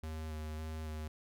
square tone with vibrato, 78.1 Hz, D#2, 7 cents sharp, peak -40 dBFS, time 0.03-1.08 s, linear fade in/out 5 ms, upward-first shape square, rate 1.8 Hz, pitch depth 16 cents each way, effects none

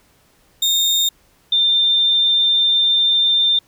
35% pulse / sine tone pair in turn, 3664 / 3593 Hz, A#7 / A7, -31 / +36 cents, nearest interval unison, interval 33 cents, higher first, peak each -12 dBFS, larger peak neither, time 0.62-1.09 / 1.52-3.59 s, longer second, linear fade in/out 5 ms, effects pink hiss -56 dBFS RMS until 3.67 s

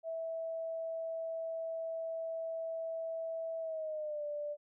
sine tone with pitch glide, 654 to 589.4 Hz, E5 to D5, -14 to +6 cents, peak -36 dBFS, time 0.03-4.57 s, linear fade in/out 50 ms, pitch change -180 cents, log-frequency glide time 3.6-4.24 s, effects none

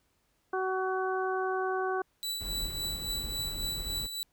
harmonic tone, 375.9 Hz, F#4, 27 cents sharp, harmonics 1 / 2 / 3 / 4, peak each -31 / -34 / -36 / -37 dBFS, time 0.53-2.02 s, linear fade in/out 5 ms
sawtooth tone with tremolo, 3951 Hz, B7, in tune, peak -28 dBFS, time 2.23-4.23 s, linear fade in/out 0 ms, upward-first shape triangle, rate 3.6 Hz, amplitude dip 60%
brown noise, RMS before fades -39 dBFS, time 2.4-4.07 s, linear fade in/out 10 ms
effects pink hiss -73 dBFS RMS until 4.32 s

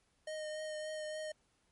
square tone with vibrato, 617 Hz, D#5, 15 cents flat, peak -40 dBFS, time 0.27-1.32 s, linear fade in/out 5 ms, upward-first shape triangle, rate 3.5 Hz, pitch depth 19 cents each way, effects pink hiss -75 dBFS RMS until 1.71 s + MP3 48 kbps

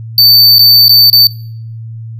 square tone with dropouts, 4561 Hz, C#8, 49 cents sharp, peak -3 dBFS, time 0.18-1.27 s, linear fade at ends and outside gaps 1 ms, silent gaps 0.584-0.592 / 0.882-0.893 / 1.1-1.129 s, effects noise-tail reverb RT60 0.6 s tail -20 dB re dry + added 113 Hz sine -22 dBFS peak until 2.19 s

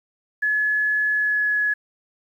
sine tone with pitch glide, 1705 to 1691.3 Hz, G#6 to G#6, +45 to +31 cents, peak -18 dBFS, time 0.42-1.74 s, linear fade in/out 10 ms, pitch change -14 cents, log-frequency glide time 1.1-1.59 s, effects 9-bit

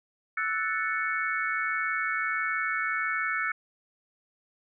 sine chord, F# minor seventh, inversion third, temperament equal, 1318.5 / 1480 / 1760 / 2217 Hz, E6 / F#6 / A6 / C#7, 0 / 0 / 0 / 0 cents, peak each -32 dBFS, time 0.37-3.52 s, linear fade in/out 5 ms, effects none

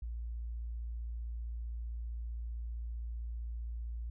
sine tone, 57.7 Hz, A#1, 17 cents flat, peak -37 dBFS, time 0.02-4.1 s, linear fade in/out 5 ms, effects none

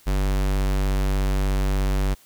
square tone, 48.35 Hz, G1, 23 cents flat, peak -20 dBFS, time 0.06-2.15 s, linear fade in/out 20 ms, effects white hiss -54 dBFS RMS until 2.25 s

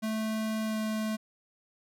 square tone with pitch glide, 218.8 to 217.2 Hz, A3 to A3, -9 to -22 cents, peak -30 dBFS, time 0.02-1.17 s, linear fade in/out 20 ms, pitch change -13 cents, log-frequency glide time 0.65-0.78 s, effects none

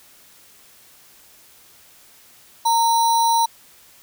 sine tone with sample-and-hold, 921 Hz, A#5, 21 cents flat, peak -14 dBFS, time 2.65-3.46 s, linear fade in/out 10 ms, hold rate 4900 Hz, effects white hiss -50 dBFS RMS until 4.02 s

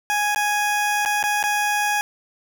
20% pulse tone with dropouts, 830.6 Hz, G#5, in tune, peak -14 dBFS, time 0.1-2.01 s, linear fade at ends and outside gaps 0 ms, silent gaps 0.347-0.36 / 1.051-1.059 / 1.228-1.238 / 1.428-1.438 s, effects none

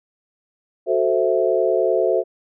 sine chord, F# half-diminished seventh, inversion none, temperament equal, 370 / 440 / 523.3 / 659.3 Hz, F#4 / A4 / C5 / E5, 0 / 0 / 0 / 0 cents, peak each -21 dBFS, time 0.86-2.24 s, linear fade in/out 50 ms, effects none

